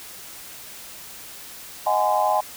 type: chord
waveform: sine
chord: Ab dominant seventh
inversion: second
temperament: equal with one note detuned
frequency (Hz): 622.3 / 740 / 830.6 / 1027.3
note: Eb5 / Gb5 / Ab5 / C6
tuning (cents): 0 / 0 / 0 / -32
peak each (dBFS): -24 / -24 / -21 / -25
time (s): 1.86-2.41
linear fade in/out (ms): 10
effects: white hiss -40 dBFS RMS until 2.56 s